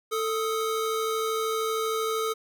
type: tone pair together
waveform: square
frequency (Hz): 444 / 1259.1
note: A4 / D#6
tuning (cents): +16 / +20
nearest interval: octave + tritone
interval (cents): 1804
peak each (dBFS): -28 / -31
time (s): 0.11-2.34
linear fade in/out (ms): 20
effects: none